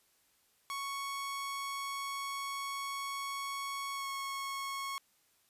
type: tone with pitch glide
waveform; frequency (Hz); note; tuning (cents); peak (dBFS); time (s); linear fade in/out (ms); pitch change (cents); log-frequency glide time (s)
sawtooth; 1108.7 to 1097.9; C#6 to C#6; 0 to -17; -33; 0.7-4.98; 0; -17; 3.94-4.07
effects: white hiss -71 dBFS RMS until 5.49 s + resampled to 32000 Hz